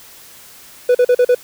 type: tone bursts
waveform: triangle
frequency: 493.9 Hz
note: B4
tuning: in tune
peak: -6 dBFS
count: 5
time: 0.89-1.348 s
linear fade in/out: 5 ms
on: 58 ms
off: 42 ms
effects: white hiss -41 dBFS RMS until 1.43 s